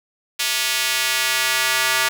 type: tone with high-pass filter sweep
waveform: square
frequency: 130 Hz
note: C3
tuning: 11 cents flat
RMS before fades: -20 dBFS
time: 0.39-2.09 s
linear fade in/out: 10 ms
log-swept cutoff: 2800 to 1500 Hz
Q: 1
effects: none